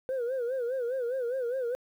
sine tone with vibrato, 500 Hz, B4, 21 cents sharp, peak -26 dBFS, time 0.09-1.75 s, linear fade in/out 0 ms, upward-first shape sine, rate 4.9 Hz, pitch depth 120 cents each way, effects tanh soft clip ceiling -27 dBFS + 10-bit

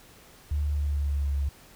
sine tone with pitch glide, 73.5 to 70.22 Hz, D2 to C#2, +2 to +23 cents, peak -24 dBFS, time 0.51-1.49 s, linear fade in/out 5 ms, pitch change -79 cents, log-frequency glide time 0.67-1.34 s, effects pink hiss -53 dBFS RMS until 1.75 s

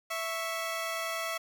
15% pulse tone pair together, 659.3 / 1108.8 Hz, E5 / C#6, 0 / 0 cents, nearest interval major sixth, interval 900 cents, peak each -27 / -32 dBFS, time 0.1-1.38 s, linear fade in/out 10 ms, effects none

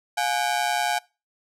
sawtooth ring-modulated tone, 775 Hz, G5, 20 cents flat, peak -15 dBFS, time 0.17-0.99 s, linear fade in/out 10 ms, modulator 65.2 Hz, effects noise-tail reverb RT60 0.3 s tail -24 dB re dry + low-pass 12000 Hz 12 dB/octave

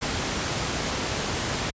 pink noise, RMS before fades -27 dBFS, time 0.01-1.71 s, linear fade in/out 20 ms, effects high-pass 60 Hz 12 dB/octave + resampled to 16000 Hz

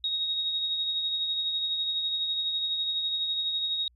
sine tone with tremolo, 3764 Hz, A#7, 16 cents sharp, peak -25 dBFS, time 0.04-3.88 s, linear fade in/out 2 ms, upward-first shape sine, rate 12 Hz, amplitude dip 35%, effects added 60 Hz sine -60 dBFS peak until 3.95 s

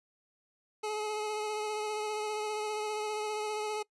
25% pulse tone with vibrato, 425.6 Hz, G#4, 42 cents sharp, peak -29 dBFS, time 0.83-3.83 s, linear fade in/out 10 ms, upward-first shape triangle, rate 15 Hz, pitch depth 25 cents each way, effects noise-tail reverb RT60 0.1 s tail -23 dB re dry + resampled to 24000 Hz

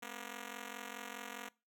5% pulse ring-modulated tone, 238.9 Hz, A#3, 43 cents sharp, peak -30 dBFS, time 0.02-1.49 s, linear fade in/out 10 ms, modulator 22.4 Hz, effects noise-tail reverb RT60 0.3 s tail -23 dB re dry

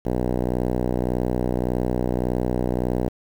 5% pulse tone with low-pass filter, 61.74 Hz, B1, in tune, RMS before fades -23 dBFS, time 0.05-3.09 s, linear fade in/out 10 ms, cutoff 580 Hz, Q 0.63, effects 7-bit

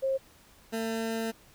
sine / 20% pulse tone pair in turn, 535 / 224.9 Hz, C5 / A3, +38 / +38 cents, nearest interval octave + minor third, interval 1500 cents, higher first, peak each -25 / -25 dBFS, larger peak neither, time 0.02-0.18 / 0.72-1.32 s, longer second, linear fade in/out 20 ms, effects pink hiss -58 dBFS RMS until 1.54 s

